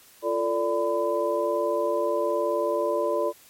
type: tone cluster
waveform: sine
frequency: 346.1 / 445.3 / 584 / 1006 Hz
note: F4 / A4 / D5 / B5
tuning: -16 / +21 / -10 / +32 cents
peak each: -29 / -28 / -25 / -30 dBFS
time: 0.22-3.33 s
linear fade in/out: 50 ms
effects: white hiss -53 dBFS RMS until 3.49 s + MP3 64 kbps